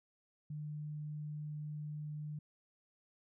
sine tone, 150.3 Hz, D3, 40 cents sharp, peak -40 dBFS, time 0.5-2.39 s, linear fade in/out 5 ms, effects none

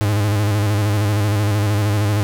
45% pulse tone with vibrato, 103.83 Hz, G#2, in tune, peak -15 dBFS, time 0.01-2.23 s, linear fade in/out 0 ms, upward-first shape square, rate 13 Hz, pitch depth 50 cents each way, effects 7-bit

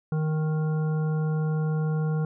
harmonic tone, 155.56 Hz, D#3, in tune, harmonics 1 / 3 / 5 / 7 / 9, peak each -23 / -35 / -42 / -46 / -44 dBFS, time 0.12-2.25 s, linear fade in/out 2 ms, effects none

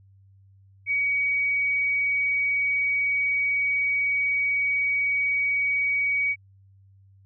sine tone, 2259 Hz, C#7, 32 cents sharp, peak -21 dBFS, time 0.86-6.36 s, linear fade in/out 50 ms, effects added 97 Hz sine -52 dBFS peak until 7.25 s

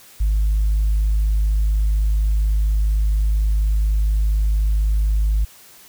sine tone, 52.1 Hz, G#1, 6 cents sharp, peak -13 dBFS, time 0.2-5.45 s, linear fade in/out 10 ms, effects tanh soft clip ceiling -12 dBFS + white hiss -46 dBFS RMS until 5.88 s

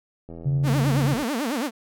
click train, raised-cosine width 2 ms, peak -26 dBFS, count 79, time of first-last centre 0.29-1.229 s, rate 83.1 Hz
sine tone with tremolo, 139.4 Hz, C#3, 10 cents sharp, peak -18 dBFS, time 0.45-1.15 s, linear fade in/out 20 ms, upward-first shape sine, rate 12 Hz, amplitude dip 25%
sawtooth tone with vibrato, 260 Hz, C4, 11 cents flat, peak -20 dBFS, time 0.63-1.71 s, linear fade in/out 50 ms, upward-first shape sine, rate 9.1 Hz, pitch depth 280 cents each way
effects none

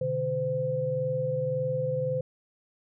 sine tone cluster, 126.4 / 148.2 / 513 Hz, B2 / D3 / C5, +41 / +16 / -34 cents, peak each -35 / -33 / -27 dBFS, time 0.01-2.21 s, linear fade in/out 5 ms, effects none

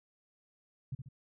sine tone with echo, 131.8 Hz, C3, 13 cents sharp, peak -34 dBFS, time 0.92-0.95 s, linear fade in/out 5 ms, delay 69 ms, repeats 2, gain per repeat -6 dB, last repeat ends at 1.088 s, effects none

